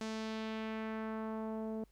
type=tone with low-pass filter sweep; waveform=sawtooth; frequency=220 Hz; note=A3; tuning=in tune; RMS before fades=-40 dBFS; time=0.01-1.84 s; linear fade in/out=2 ms; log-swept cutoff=6700 to 540 Hz; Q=1.3; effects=added 50 Hz sine -65 dBFS peak until 1.91 s + pink hiss -74 dBFS RMS until 1.91 s